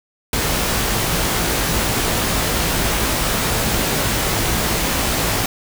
pink noise with comb filter, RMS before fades -19 dBFS, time 0.33-5.46 s, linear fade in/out 2 ms, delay 18 ms, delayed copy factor +0.5, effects none

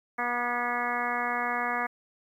harmonic tone with a mistuned harmonic, 241.9 Hz, B3, 36 cents flat, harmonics 1 / 2 / 3 / 4 / 5 / 6 / 7 / 8 / 9, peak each -39 / -39 / -33 / -35 / -33 / -39 / -34 / -37 / -37 dBFS, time 0.18-1.87 s, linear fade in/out 10 ms, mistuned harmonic 8, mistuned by +23 cents, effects 10-bit

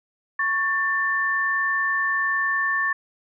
sine tone pair together, 1108.7 / 1779.5 Hz, C#6 / A6, 0 / +19 cents, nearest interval minor sixth, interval 819 cents, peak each -26 / -21 dBFS, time 0.39-2.93 s, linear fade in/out 5 ms, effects none

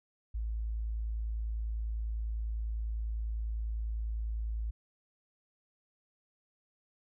sine tone, 55 Hz, A1, in tune, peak -32 dBFS, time 0.34-4.71 s, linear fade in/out 10 ms, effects none

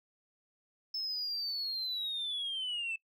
sine linear sweep, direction down, 5260 to 2618 Hz, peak -32 dBFS, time 0.94-2.96 s, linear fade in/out 5 ms, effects noise-tail reverb RT60 0.1 s tail -21 dB re dry + tanh soft clip ceiling -31 dBFS

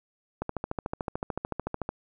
click train, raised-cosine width 1 ms, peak -16 dBFS, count 21, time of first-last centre 0.42-1.891 s, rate 13.6 Hz, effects none

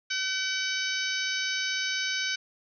harmonic tone with a mistuned harmonic, 762 Hz, G5, 49 cents flat, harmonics 2 / 3 / 4 / 5 / 6 / 7 / 8, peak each -32 / -34 / -35 / -36 / -37 / -37 / -38 dBFS, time 0.1-2.36 s, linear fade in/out 10 ms, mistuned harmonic 4, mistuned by -17 cents, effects none

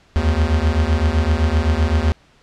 square beating tone pair, 74.1 / 81.9 Hz, D2 / E2, +16 / -11 cents, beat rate 7.8 Hz, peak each -18 dBFS, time 0.16-2.12 s, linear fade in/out 0 ms, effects pink hiss -53 dBFS RMS until 2.42 s + low-pass 5000 Hz 12 dB/octave

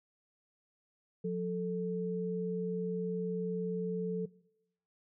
sine tone pair together, 179.13 / 440.3 Hz, F3 / A4, +44 / +1 cents, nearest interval octave + major third, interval 1557 cents, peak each -34 / -35 dBFS, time 1.24-4.26 s, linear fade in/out 10 ms, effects noise-tail reverb RT60 0.8 s tail -21 dB re dry

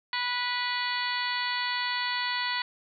harmonic tone, 490.9 Hz, B4, 10 cents flat, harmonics 2 / 3 / 4 / 5 / 6 / 7 / 8 / 9, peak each -33 / -37 / -32 / -39 / -39 / -38 / -39 / -35 dBFS, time 0.13-2.62 s, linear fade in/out 2 ms, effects none

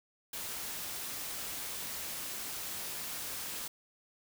white noise, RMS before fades -40 dBFS, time 0.33-3.68 s, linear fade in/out 5 ms, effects none

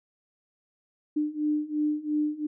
sine beating tone pair, 298.9 / 301.8 Hz, D4 / D4, +31 / +47 cents, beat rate 2.9 Hz, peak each -29 / -27 dBFS, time 1.16-2.47 s, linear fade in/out 10 ms, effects none

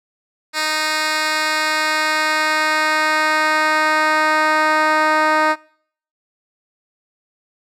10% pulse tone with band-pass filter sweep, 309.6 Hz, D#4, 9 cents flat, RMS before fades -17 dBFS, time 0.53-5.56 s, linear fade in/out 50 ms, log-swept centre 3900 to 1100 Hz, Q 0.73, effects noise-tail reverb RT60 0.6 s tail -25 dB re dry

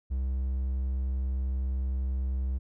triangle tone, 65.2 Hz, C2, 5 cents flat, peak -25 dBFS, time 0.1-2.59 s, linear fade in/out 20 ms, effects none

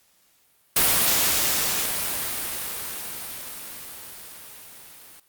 white noise with level ramp, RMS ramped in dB -18 to -47 dBFS, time 0.76-5.2 s, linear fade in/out 5 ms, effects white hiss -62 dBFS RMS until 5.28 s + Opus 48 kbps

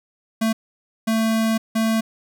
square tone bursts at uneven times, 223 Hz, A3, 23 cents sharp, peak -18 dBFS, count 3, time 0.41-0.53 / 1.07-1.58 / 1.75-2.01 s, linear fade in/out 10 ms, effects none

